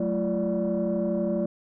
sine tone cluster, 186.2 / 218.4 / 343.6 / 581 Hz, F#3 / A3 / F4 / D5, +11 / -13 / -28 / -19 cents, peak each -28 / -27 / -29 / -27 dBFS, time 0-1.46 s, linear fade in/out 5 ms, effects tanh soft clip ceiling -18 dBFS

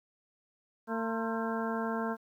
harmonic tone with a mistuned harmonic, 226 Hz, A3, 47 cents sharp, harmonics 1 / 2 / 3 / 4 / 5 / 6 / 7, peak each -34 / -37 / -39 / -40 / -41 / -42 / -42 dBFS, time 0.87-2.17 s, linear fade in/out 50 ms, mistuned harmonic 5, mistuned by -110 cents, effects 11-bit

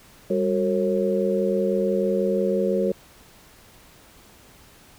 sine tone cluster, 197.2 / 368.8 / 454.8 / 545 Hz, G3 / F#4 / A#4 / C#5, +11 / -6 / -43 / -29 cents, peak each -25 dBFS, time 0.3-2.92 s, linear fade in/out 5 ms, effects pink hiss -51 dBFS RMS until 4.98 s

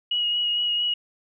sine tone with vibrato, 2897 Hz, F#7, 37 cents flat, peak -21 dBFS, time 0.11-0.94 s, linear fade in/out 5 ms, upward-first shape sine, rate 4.4 Hz, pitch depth 16 cents each way, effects none

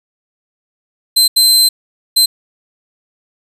sawtooth tone bursts at uneven times, 4100 Hz, C8, 36 cents flat, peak -4 dBFS, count 3, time 1.16-1.28 / 1.36-1.69 / 2.16-2.26 s, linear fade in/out 10 ms, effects resampled to 32000 Hz + 7-bit

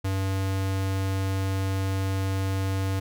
square tone, 96.2 Hz, G2, 32 cents flat, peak -25 dBFS, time 0.04-3 s, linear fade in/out 10 ms, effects none

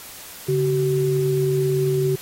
sine tone pair together, 142.02 / 380 Hz, C#3 / F#4, +42 / +46 cents, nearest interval octave + perfect fourth, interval 1704 cents, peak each -21 / -19 dBFS, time 0.48-2.16 s, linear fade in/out 10 ms, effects white hiss -39 dBFS RMS until 2.21 s + AAC 48 kbps

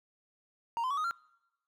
triangle tone with pitch steps, 929 / 1024.9 / 1130.6 / 1247.2 / 1375.9 Hz, A#5 / C6 / C#6 / D#6 / F6, -6 / -36 / +34 / +4 / -26 cents, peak -28 dBFS, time 0.77-1.11 s, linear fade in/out 0 ms, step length 68 ms, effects noise-tail reverb RT60 0.9 s tail -25 dB re dry

